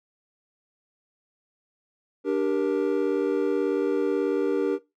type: chord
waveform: triangle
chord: G minor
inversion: second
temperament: just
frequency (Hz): 294 / 392 / 470.4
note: D4 / G4 / Bb4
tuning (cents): +2 / 0 / +16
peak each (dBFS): -24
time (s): 2.24-4.79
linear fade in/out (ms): 50
effects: noise-tail reverb RT60 0.2 s tail -17 dB re dry